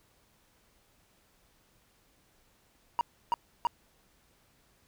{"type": "tone bursts", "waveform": "triangle", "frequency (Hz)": 948, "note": "A#5", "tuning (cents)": 29, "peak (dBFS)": -22, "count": 3, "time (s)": [2.99, 3.67], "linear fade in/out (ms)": 0, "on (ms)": 20, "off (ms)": 310, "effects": ["pink hiss -67 dBFS RMS until 4.87 s"]}